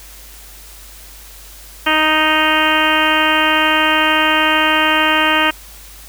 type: harmonic tone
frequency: 311.1 Hz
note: D#4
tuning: in tune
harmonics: 1 / 2 / 3 / 4 / 5 / 6 / 7 / 8 / 9 / 10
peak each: -21 / -22 / -19 / -19 / -19 / -20 / -24 / -21 / -20 / -22 dBFS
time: 1.86-5.51 s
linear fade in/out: 10 ms
effects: added 50 Hz sine -39 dBFS peak until 6.08 s + white hiss -39 dBFS RMS until 6.08 s